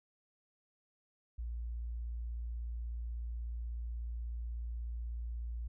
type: tone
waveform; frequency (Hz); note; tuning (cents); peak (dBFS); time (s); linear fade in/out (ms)
sine; 58.2; A#1; -2; -37; 1.38-5.68; 10
effects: none